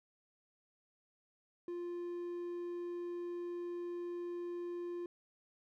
triangle tone, 349.2 Hz, F4, in tune, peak -37 dBFS, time 1.68-5.06 s, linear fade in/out 2 ms, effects none

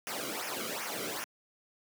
pink noise with flanger, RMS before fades -37 dBFS, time 0.07-1.24 s, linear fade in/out 0 ms, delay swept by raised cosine 0.24 to 1.16 ms, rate 2.6 Hz, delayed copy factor -0.75, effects high-pass 200 Hz 12 dB/octave

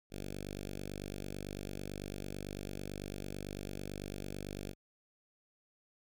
5% pulse tone with notch filter, 49 Hz, G1, in tune, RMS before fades -43 dBFS, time 0.1-4.75 s, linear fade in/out 50 ms, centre 1100 Hz, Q 0.63, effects none

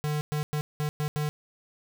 square tone bursts at uneven times, 150.1 Hz, D3, 38 cents sharp, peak -27 dBFS, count 6, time 0.04-0.21 / 0.32-0.43 / 0.53-0.61 / 0.8-0.89 / 1-1.08 / 1.16-1.29 s, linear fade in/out 0 ms, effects none

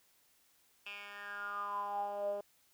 10% pulse tone with band-pass filter sweep, 203.4 Hz, G#3, 36 cents flat, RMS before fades -40 dBFS, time 0.86-2.41 s, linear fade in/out 5 ms, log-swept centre 2600 to 530 Hz, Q 9, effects white hiss -70 dBFS RMS until 2.73 s

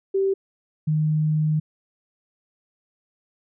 sine tone pair in turn, 388.4 / 154.14 Hz, G4 / D#3, -16 / -16 cents, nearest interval octave + major third, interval 1600 cents, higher first, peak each -18 / -18 dBFS, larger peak neither, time 0.14-0.34 / 0.87-1.6 s, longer second, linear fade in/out 10 ms, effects none

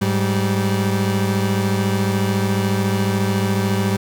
30% pulse tone pair together, 103.9 / 193.77 Hz, G#2 / G3, +1 / -20 cents, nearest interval major seventh, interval 1079 cents, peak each -17 dBFS, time 0.01-3.97 s, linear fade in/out 10 ms, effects none

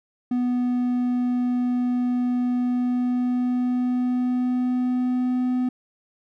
triangle tone with pitch glide, 246.9 to 251.5 Hz, B3 to B3, 0 to +32 cents, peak -18 dBFS, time 0.31-5.69 s, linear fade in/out 5 ms, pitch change +32 cents, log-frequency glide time 2.58-5.57 s, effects none

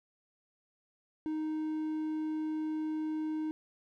triangle tone, 311.1 Hz, D#4, in tune, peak -30 dBFS, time 1.26-3.51 s, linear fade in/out 0 ms, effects none

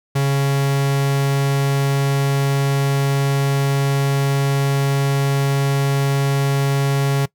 45% pulse tone, 138.59 Hz, C#3, in tune, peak -15 dBFS, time 0.15-7.26 s, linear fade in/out 10 ms, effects noise-tail reverb RT60 0.1 s tail -21 dB re dry

